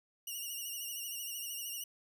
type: tone with vibrato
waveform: 5% pulse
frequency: 2854 Hz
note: F7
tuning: 37 cents sharp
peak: -31 dBFS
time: 0.27-1.84 s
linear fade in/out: 5 ms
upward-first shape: sine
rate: 13 Hz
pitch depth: 59 cents each way
effects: none